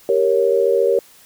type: chord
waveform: sine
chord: G diminished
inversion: none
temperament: equal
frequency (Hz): 392 / 466.2 / 554.4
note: G4 / Bb4 / Db5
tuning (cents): 0 / 0 / 0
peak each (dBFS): -18 / -16 / -18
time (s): 0.09-0.99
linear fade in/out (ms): 2
effects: white hiss -48 dBFS RMS until 1.25 s